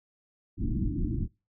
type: low-pass noise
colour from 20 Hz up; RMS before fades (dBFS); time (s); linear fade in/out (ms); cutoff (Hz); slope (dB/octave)
pink; -29; 0.57-1.28; 50; 340; 96
effects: noise-tail reverb RT60 0.3 s tail -26 dB re dry

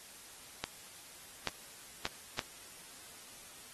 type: clicks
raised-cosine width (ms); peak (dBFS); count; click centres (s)
0.2; -15; 4; 0.64 / 1.473 / 2.054 / 2.392
effects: white hiss -53 dBFS RMS until 3.73 s + AAC 32 kbps

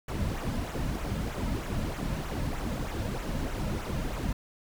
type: noise with flanger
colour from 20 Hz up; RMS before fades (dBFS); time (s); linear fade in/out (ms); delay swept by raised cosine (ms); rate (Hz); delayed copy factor
brown; -32; 0.08-4.33; 5; 0.2 to 2.7; 3.2; -0.6
effects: none

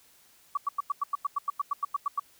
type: tone bursts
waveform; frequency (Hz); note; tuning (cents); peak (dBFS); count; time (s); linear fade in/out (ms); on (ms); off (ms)
sine; 1140; C#6; +48; -24; 15; 0.55-2.197; 5; 23; 93
effects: white hiss -60 dBFS RMS until 2.39 s

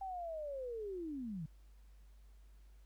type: linear sweep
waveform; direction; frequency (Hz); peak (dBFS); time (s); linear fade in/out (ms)
sine; down; 785 to 145.7; -40; 0.01-1.46; 5
effects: added 50 Hz sine -57 dBFS peak until 2.85 s + pink hiss -75 dBFS RMS until 2.85 s

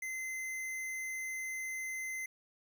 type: tone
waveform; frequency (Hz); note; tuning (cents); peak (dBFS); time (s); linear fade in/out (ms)
square; 2062; C7; -26; -38; 0.02-2.26; 5
effects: none

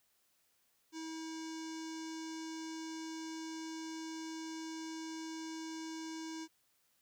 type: tone with low-pass filter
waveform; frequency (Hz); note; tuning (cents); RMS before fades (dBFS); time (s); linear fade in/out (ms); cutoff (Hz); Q
square; 321.2; E4; -45; -44; 0.92-6.48; 50; 6200; 3.7
effects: white hiss -75 dBFS RMS until 7.01 s

